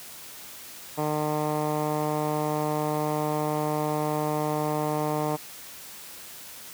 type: tone with low-pass filter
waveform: 10% pulse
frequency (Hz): 151.5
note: D#3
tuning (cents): -46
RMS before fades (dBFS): -27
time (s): 0.97-5.37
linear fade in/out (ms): 20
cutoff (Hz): 1100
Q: 1.3
effects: white hiss -43 dBFS RMS until 6.73 s + high-pass 60 Hz 12 dB/octave